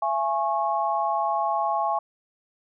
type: tone cluster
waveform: sine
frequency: 675 / 834 / 1095 Hz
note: E5 / G#5 / C#6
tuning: +41 / +7 / -22 cents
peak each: -27 / -25 / -27 dBFS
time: 0.02-1.99 s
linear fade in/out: 5 ms
effects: none